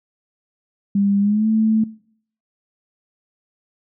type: tone with pitch glide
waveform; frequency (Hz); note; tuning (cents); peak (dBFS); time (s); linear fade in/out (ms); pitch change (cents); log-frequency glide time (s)
sine; 200.1 to 219.5; G3 to A3; +36 to -4; -14; 0.95-1.84; 5; +160; 1.2-1.47
effects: noise-tail reverb RT60 0.6 s tail -21 dB re dry